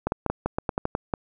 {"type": "clicks", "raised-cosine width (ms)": 1, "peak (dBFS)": -10, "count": 11, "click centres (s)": [0.07, 0.121, 0.263, 0.3, 0.46, 0.585, 0.692, 0.779, 0.854, 0.951, 1.138], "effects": []}